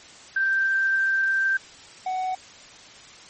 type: tone pair in turn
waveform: sine / triangle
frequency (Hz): 1568 / 745.8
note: G6 / F#5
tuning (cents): 0 / +14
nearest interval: octave + minor second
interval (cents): 1286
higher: first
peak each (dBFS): -19 / -22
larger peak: first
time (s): 0.36-1.57 / 2.06-2.35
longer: first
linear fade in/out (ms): 5
effects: white hiss -46 dBFS RMS until 3.29 s + MP3 32 kbps